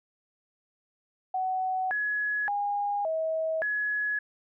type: tone with pitch steps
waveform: sine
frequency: 749 / 1687 / 815 / 641 / 1689 Hz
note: F#5 / G#6 / G#5 / E5 / G#6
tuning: +21 / +27 / -33 / -49 / +29 cents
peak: -26 dBFS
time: 1.34-4.19 s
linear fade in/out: 5 ms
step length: 570 ms
effects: none